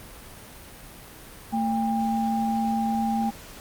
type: tone pair together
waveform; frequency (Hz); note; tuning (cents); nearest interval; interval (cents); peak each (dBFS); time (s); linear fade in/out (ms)
sine; 224.4 / 800.2; A3 / G5; +34 / +35; octave + minor seventh; 2201; -24 / -26; 1.52-3.31; 20
effects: pink hiss -44 dBFS RMS until 3.6 s + Opus 32 kbps